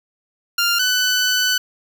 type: tone pair in turn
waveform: 15% pulse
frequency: 1396.9 / 1498.4 Hz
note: F6 / F#6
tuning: 0 / +21 cents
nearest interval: minor second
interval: 121 cents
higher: second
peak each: -9 dBFS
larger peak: neither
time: 0.58-0.79 / 0.79-1.58 s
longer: second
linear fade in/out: 5 ms
effects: none